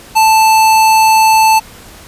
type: tone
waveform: square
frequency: 880 Hz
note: A5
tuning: in tune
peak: -6 dBFS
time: 0.15-1.6 s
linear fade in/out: 20 ms
effects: pink hiss -36 dBFS RMS until 2.07 s + resampled to 32000 Hz